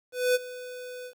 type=tone with ADSR envelope; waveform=square; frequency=498.9 Hz; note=B4; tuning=17 cents sharp; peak=-20 dBFS; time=0.12-1.14 s; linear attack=230 ms; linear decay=27 ms; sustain=-18 dB; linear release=81 ms; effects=10-bit